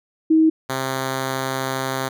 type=tone pair in turn; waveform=sine / 5% pulse; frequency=318.1 / 132.44 Hz; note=D#4 / C3; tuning=+38 / +21 cents; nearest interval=octave + minor third; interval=1517 cents; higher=first; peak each=-11 dBFS; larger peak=neither; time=0.3-0.5 / 0.69-2.09 s; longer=second; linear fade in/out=10 ms; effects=none